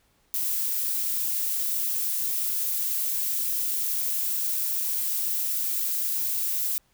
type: noise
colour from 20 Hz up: violet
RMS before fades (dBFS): -27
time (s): 0.34-6.78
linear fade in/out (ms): 0
effects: pink hiss -66 dBFS RMS until 6.93 s